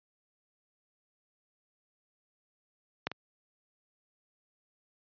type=clicks; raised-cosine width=0.3 ms; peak=-14 / -22 dBFS; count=2; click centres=3.07 / 3.116 s; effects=high-pass 100 Hz 12 dB/octave + resampled to 11025 Hz